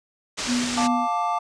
white low-pass noise, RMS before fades -29 dBFS, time 0.37-0.88 s, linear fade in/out 20 ms, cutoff 7300 Hz, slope 24 dB/octave
sine tone with tremolo, 244.9 Hz, B3, 14 cents flat, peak -20 dBFS, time 0.46-1.08 s, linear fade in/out 50 ms, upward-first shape sine, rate 3 Hz, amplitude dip 60%
triangle chord, D minor, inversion first, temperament just, 704.8 / 881 / 1174.7 Hz, F5 / A5 / D6, +16 / +2 / 0 cents, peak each -24 dBFS, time 0.77-1.39 s, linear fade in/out 10 ms
effects resampled to 22050 Hz

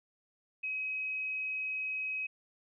sine tone, 2540 Hz, D#7, 35 cents sharp, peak -33 dBFS, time 0.63-2.27 s, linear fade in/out 10 ms, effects none

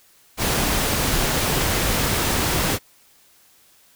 pink noise, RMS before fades -21 dBFS, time 0.37-2.79 s, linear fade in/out 50 ms, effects white hiss -55 dBFS RMS until 3.95 s

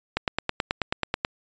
click train, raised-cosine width 0.3 ms, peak -7 dBFS, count 11, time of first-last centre 0.17-1.249 s, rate 9.27 Hz, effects resampled to 16000 Hz

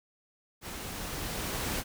pink noise with level ramp, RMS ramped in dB -41 to -32 dBFS, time 0.61-1.84 s, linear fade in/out 50 ms, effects none

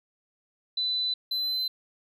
sine / triangle tone pair in turn, 4000 / 4049 Hz, B7 / B7, +21 / +42 cents, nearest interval unison, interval 21 cents, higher second, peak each -25 dBFS, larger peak neither, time 0.77-1.14 / 1.31-1.68 s, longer neither, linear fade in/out 5 ms, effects none

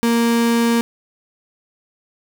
35% pulse tone, 233.1 Hz, A#3, in tune, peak -12 dBFS, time 0.03-0.81 s, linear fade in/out 0 ms, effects none

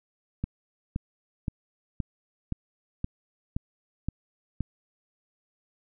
click train, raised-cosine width 5 ms, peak -16 dBFS, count 9, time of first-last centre 0.44-4.607 s, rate 1.92 Hz, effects none

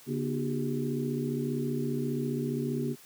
sine tone cluster, 142 / 241.2 / 302.9 / 368.7 / 403.7 Hz, C#3 / B3 / D#4 / F#4 / G#4, +42 / -41 / -46 / -6 / -49 cents, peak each -33 / -32 / -39 / -37 / -37 dBFS, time 0.06-2.96 s, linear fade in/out 50 ms, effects white hiss -54 dBFS RMS until 3.05 s + high-pass 80 Hz 12 dB/octave

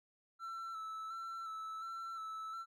triangle tone with vibrato, 1327 Hz, E6, 11 cents sharp, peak -40 dBFS, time 0.39-2.66 s, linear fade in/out 50 ms, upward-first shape square, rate 1.4 Hz, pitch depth 23 cents each way, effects none

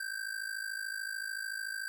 square ring-modulated tone, 1568 Hz, G6, in tune, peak -34 dBFS, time 0-1.88 s, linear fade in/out 0 ms, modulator 26.8 Hz, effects none

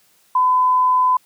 sine tone, 1010 Hz, B5, 39 cents sharp, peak -12 dBFS, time 0.35-1.17 s, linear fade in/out 5 ms, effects white hiss -57 dBFS RMS until 1.25 s + high-pass 80 Hz 12 dB/octave

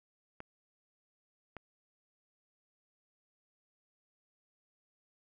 clicks, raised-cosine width 0.5 ms, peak -29 dBFS, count 2, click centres 0.404 / 1.567 s, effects none

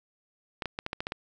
clicks, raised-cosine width 0.3 ms, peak -16 dBFS, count 8, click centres 0.622 / 0.657 / 0.789 / 0.864 / 0.931 / 1.005 / 1.069 / 1.121 s, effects none

